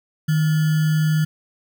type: tone with sample-and-hold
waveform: sine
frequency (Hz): 155.56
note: D#3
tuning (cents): 0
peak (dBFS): -15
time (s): 0.28-1.25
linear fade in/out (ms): 10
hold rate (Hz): 1575
effects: none